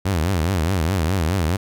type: tone with vibrato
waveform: sawtooth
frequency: 87.31 Hz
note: F2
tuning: in tune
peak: -14 dBFS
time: 0.05-1.57 s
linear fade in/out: 10 ms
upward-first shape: triangle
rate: 4.8 Hz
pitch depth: 270 cents each way
effects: none